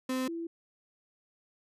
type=tone pair in turn; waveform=35% pulse / sine; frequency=258.3 / 334 Hz; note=C4 / E4; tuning=-22 / +23 cents; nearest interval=major third; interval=445 cents; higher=second; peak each=-28 / -34 dBFS; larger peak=first; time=0.09-0.28 / 0.28-0.47 s; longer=neither; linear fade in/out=5 ms; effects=resampled to 32000 Hz